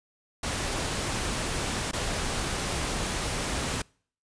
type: noise with dropouts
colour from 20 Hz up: pink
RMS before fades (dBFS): -30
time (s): 0.43-3.82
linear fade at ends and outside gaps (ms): 5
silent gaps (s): 1.913-1.931
effects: noise-tail reverb RT60 0.5 s tail -26 dB re dry + resampled to 22050 Hz